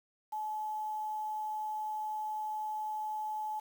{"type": "tone with quantisation", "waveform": "sine", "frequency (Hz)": 858, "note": "A5", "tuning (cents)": -44, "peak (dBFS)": -34, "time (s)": [0.32, 3.6], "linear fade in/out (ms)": 10, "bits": 9, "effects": []}